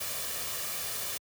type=noise with comb filter; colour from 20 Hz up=white; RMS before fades=-35 dBFS; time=0-1.18 s; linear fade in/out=10 ms; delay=1.7 ms; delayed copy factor=+0.5; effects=high-pass 60 Hz 12 dB/octave